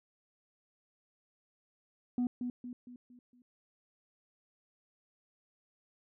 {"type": "tone with echo", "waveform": "sine", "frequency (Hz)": 245.9, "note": "B3", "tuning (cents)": -7, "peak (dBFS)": -26, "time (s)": [2.18, 2.27], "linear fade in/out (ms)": 2, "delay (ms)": 230, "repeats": 5, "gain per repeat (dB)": -7, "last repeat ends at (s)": 3.42, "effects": ["tanh soft clip ceiling -27 dBFS"]}